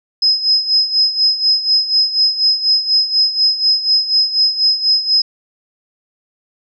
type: tone with tremolo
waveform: sine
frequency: 5090 Hz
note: D#8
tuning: 39 cents sharp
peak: -8 dBFS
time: 0.22-5.22 s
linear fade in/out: 5 ms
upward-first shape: sine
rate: 4.1 Hz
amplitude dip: 75%
effects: none